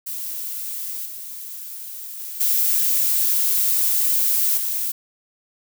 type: noise with level steps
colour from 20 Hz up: violet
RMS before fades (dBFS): -29 / -34 / -32 / -19 / -24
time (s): 0.06-4.92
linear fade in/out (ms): 10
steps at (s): 1.05 / 2.19 / 2.4 / 4.57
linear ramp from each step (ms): 10
effects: none